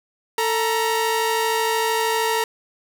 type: tone pair together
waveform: sawtooth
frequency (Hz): 445.7 / 944.4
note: A4 / A#5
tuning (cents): +22 / +22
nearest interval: octave + minor second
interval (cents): 1300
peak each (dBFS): -18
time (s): 0.38-2.44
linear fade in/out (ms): 2
effects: none